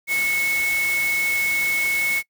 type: tone in noise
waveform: sine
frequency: 2198 Hz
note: C#7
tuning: 15 cents flat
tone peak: -19 dBFS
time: 0.07-2.23 s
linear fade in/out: 50 ms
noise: white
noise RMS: -30 dBFS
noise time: 0.07-2.23 s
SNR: +8 dB
effects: noise-tail reverb RT60 0.1 s tail -23 dB re dry